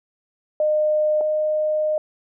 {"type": "tone pair in turn", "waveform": "sine", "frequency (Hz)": [610, 613.9], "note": ["D#5", "D#5"], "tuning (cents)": [-34, -23], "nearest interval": "unison", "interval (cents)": 11, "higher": "second", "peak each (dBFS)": [-16, -18], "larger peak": "first", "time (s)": [[0.6, 1.21], [1.21, 1.98]], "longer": "second", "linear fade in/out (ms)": 2, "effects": []}